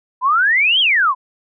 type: exponential two-way sweep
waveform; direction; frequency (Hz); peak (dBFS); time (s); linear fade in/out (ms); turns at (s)
sine; up then down; 974 to 3322 to 974; -11; 0.21-1.15; 50; 0.8
effects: none

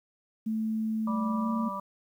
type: tone with pitch glide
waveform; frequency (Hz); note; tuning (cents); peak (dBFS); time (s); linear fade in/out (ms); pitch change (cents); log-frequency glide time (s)
sine; 220 to 225; A3 to A3; 0 to +39; -27; 0.46-1.69; 10; +39; 1.41-1.47
type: harmonic tone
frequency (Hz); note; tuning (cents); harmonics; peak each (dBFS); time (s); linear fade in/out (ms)
195.7; G3; -3; 1 / 3 / 5 / 6; -40 / -41 / -36 / -36; 1.07-1.8; 5
effects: 10-bit

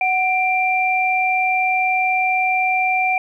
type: tone pair together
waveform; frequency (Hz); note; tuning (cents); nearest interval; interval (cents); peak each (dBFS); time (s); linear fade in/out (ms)
sine; 744 / 2365; F#5 / D7; +9 / +12; octave + minor sixth; 2003; -18; 0.01-3.18; 2
effects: 9-bit

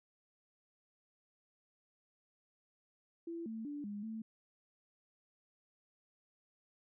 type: tone with pitch steps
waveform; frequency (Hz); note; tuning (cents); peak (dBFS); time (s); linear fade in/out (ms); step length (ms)
sine; 335.6 / 222.9 / 290.8 / 205.4 / 221.6; E4 / A3 / D4 / G#3 / A3; +31 / +23 / -17 / -19 / +13; -40; 3.27-4.22; 5; 190
effects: none

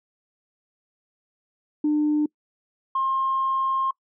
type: tone pair in turn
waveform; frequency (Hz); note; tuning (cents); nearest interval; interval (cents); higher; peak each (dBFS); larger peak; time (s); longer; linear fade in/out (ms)
sine; 300 / 1065.4; D4 / C6; +37 / +31; octave + minor seventh; 2194; second; -17 / -20; first; 1.84-2.26 / 2.95-3.91; second; 5
effects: noise-tail reverb RT60 0.1 s tail -25 dB re dry + tanh soft clip ceiling -15 dBFS

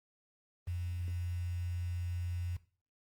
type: tone with quantisation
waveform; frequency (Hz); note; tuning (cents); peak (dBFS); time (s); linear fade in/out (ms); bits
sine; 88; F2; +14; -34; 0.67-2.57; 10; 9
effects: noise-tail reverb RT60 0.4 s tail -17 dB re dry + Opus 24 kbps

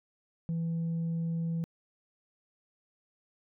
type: tone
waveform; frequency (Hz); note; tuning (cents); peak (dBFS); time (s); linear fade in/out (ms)
sine; 165.8; E3; +10; -27; 0.49-1.64; 0
effects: tanh soft clip ceiling -28 dBFS

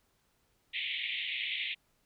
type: band-pass noise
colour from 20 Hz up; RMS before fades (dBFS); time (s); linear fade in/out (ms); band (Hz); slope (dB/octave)
pink; -36; 0.73-1.75; 20; 2000 to 3700; 96
effects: pink hiss -73 dBFS RMS until 2.05 s

